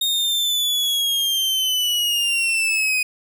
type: linear sweep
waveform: 40% pulse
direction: down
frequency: 3714 to 2489 Hz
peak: -17 dBFS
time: 0.01-3.03 s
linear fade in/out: 5 ms
effects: none